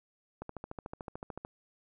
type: click train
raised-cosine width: 1 ms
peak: -26 dBFS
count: 15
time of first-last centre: 0.42-1.449 s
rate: 13.6 Hz
effects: none